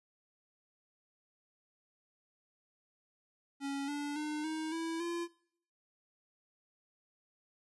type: tone with pitch steps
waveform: square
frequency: 278 / 289.8 / 302.1 / 314.9 / 328.3 / 342.3 Hz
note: C#4 / D4 / D4 / D#4 / E4 / F4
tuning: +5 / -23 / +49 / +21 / -7 / -35 cents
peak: -36 dBFS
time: 3.6-5.28 s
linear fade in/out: 50 ms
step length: 280 ms
effects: noise-tail reverb RT60 0.6 s tail -20 dB re dry + resampled to 24000 Hz